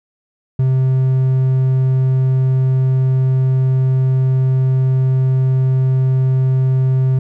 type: tone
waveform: triangle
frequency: 130.81 Hz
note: C3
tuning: in tune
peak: -9 dBFS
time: 0.59-7.19 s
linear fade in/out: 5 ms
effects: none